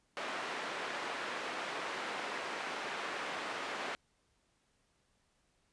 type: band-pass noise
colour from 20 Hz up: white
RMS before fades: -40 dBFS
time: 0.17-3.95 s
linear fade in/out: 0 ms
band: 320 to 1900 Hz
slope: 12 dB/octave
effects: pink hiss -75 dBFS RMS until 5.72 s + resampled to 22050 Hz